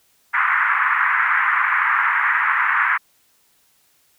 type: band-pass noise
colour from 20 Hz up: white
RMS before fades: -18 dBFS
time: 0.33-2.98 s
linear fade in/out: 20 ms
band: 1000 to 2000 Hz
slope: 48 dB/octave
effects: white hiss -60 dBFS RMS until 4.18 s